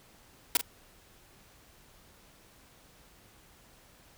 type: noise with echo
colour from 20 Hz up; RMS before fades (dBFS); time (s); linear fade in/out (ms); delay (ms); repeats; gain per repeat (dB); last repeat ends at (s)
white; -23; 0.55-0.57; 2; 42; 1; -11; 0.612
effects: pink hiss -59 dBFS RMS until 4.17 s